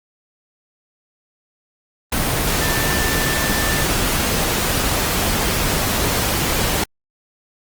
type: tone in noise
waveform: sine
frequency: 1775 Hz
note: A6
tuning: 15 cents sharp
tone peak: -25 dBFS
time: 2.61-3.84 s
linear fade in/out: 5 ms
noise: pink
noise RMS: -19 dBFS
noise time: 2.12-6.84 s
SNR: -9 dB
effects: Opus 24 kbps